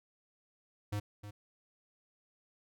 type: tone with echo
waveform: square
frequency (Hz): 103.4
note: G#2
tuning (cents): -7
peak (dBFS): -34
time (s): 0.92-1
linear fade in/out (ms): 10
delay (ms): 310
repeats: 1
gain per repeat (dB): -11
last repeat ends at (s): 1.31
effects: none